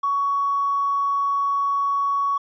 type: tone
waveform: triangle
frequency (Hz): 1120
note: C#6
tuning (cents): +18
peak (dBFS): -15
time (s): 0.03-2.38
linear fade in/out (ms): 10
effects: tanh soft clip ceiling -17 dBFS + resampled to 16000 Hz